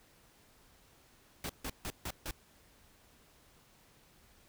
pink noise bursts, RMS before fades -39 dBFS, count 5, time 1.44-2.31 s, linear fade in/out 2 ms, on 54 ms, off 150 ms, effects pink hiss -64 dBFS RMS until 4.48 s

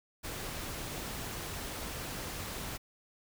pink noise, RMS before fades -40 dBFS, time 0.23-2.78 s, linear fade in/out 20 ms, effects none

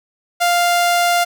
sawtooth tone, 698.5 Hz, F5, in tune, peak -9 dBFS, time 0.4-1.25 s, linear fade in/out 20 ms, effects none

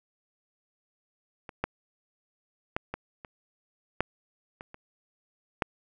clicks, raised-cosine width 0.5 ms, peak -25 / -12 / -13 / -18 / -27 / -9 / -25 / -29 / -10 dBFS, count 9, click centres 1.492 / 1.64 / 2.765 / 2.94 / 3.248 / 4.006 / 4.609 / 4.744 / 5.622 s, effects none

